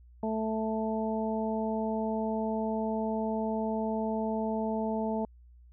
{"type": "harmonic tone", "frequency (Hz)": 220, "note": "A3", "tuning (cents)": 0, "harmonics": [1, 2, 3, 4], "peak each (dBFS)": [-31, -35, -35, -37], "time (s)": [0.23, 5.25], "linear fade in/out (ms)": 2, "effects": ["added 60 Hz sine -52 dBFS peak until 5.72 s"]}